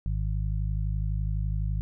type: harmonic tone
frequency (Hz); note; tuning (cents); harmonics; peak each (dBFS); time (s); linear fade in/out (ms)
51.91; G#1; 0; 1 / 2 / 3; -27 / -31 / -35; 0.06-1.81; 0
effects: none